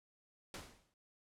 pink noise with exponential decay, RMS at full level -44 dBFS, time 0.54-0.94 s, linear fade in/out 2 ms, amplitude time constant 85 ms, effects low-pass 10000 Hz 12 dB/octave

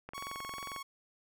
click train, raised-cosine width 0.5 ms, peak -28 dBFS, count 16, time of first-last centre 0.09-0.763 s, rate 22.3 Hz
sawtooth tone with vibrato, 1108.7 Hz, C#6, in tune, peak -37 dBFS, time 0.14-0.83 s, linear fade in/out 10 ms, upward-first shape sine, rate 2.5 Hz, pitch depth 14 cents each way
effects none

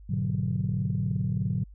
sine chord, G# half-diminished seventh, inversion none, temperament equal, 103.83 / 123.47 / 146.83 / 185 Hz, G#2 / B2 / D3 / F#3, 0 / 0 / 0 / 0 cents, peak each -30 dBFS, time 0.09-1.64 s, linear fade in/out 10 ms, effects tanh soft clip ceiling -17 dBFS + added 50 Hz sine -45 dBFS peak until 1.74 s

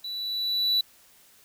triangle tone with level ramp, 3951 Hz, B7, in tune, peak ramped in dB -31 to -18 dBFS, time 0.04-0.81 s, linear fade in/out 5 ms, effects white hiss -57 dBFS RMS until 1.44 s

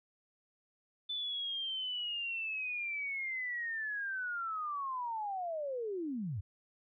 sine linear sweep, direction down, 3520 to 82.41 Hz, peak -35 dBFS, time 1.09-6.41 s, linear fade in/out 10 ms, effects none

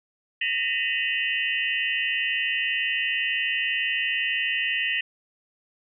sine tone cluster, 1843 / 1983 / 2535 / 2775 / 2997 Hz, A#6 / B6 / D#7 / F7 / F#7, -20 / +7 / +32 / -12 / +22 cents, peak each -29 / -31 / -29 / -28 / -32 dBFS, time 0.41-5.01 s, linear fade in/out 5 ms, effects none

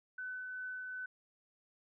sine tone with tremolo, 1507 Hz, F#6, 31 cents sharp, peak -39 dBFS, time 0.18-1.06 s, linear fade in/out 5 ms, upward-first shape triangle, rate 2.6 Hz, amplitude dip 25%, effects none

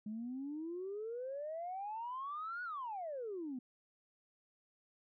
sine exponential two-way sweep, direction up then down, 207.7 to 1480 to 241.5 Hz, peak -39 dBFS, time 0.06-3.59 s, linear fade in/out 5 ms, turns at 2.63 s, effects tanh soft clip ceiling -35 dBFS

